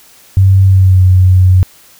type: tone with pitch glide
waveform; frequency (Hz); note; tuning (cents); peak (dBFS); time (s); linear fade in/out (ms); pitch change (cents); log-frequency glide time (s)
sine; 96.1 to 92.29; G2 to F#2; -34 to -4; -3; 0.37-1.63; 0; -70; 0.65-1.03
effects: white hiss -42 dBFS RMS until 1.99 s